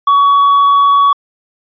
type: tone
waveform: triangle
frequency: 1127 Hz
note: C#6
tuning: 28 cents sharp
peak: -4 dBFS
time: 0.07-1.13 s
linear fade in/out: 5 ms
effects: resampled to 11025 Hz